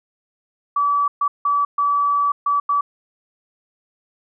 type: tone bursts at uneven times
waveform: sine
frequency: 1149 Hz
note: D6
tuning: 38 cents flat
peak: -15 dBFS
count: 6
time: 0.76-1.08 / 1.21-1.28 / 1.45-1.65 / 1.78-2.32 / 2.46-2.6 / 2.69-2.81 s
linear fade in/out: 5 ms
effects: none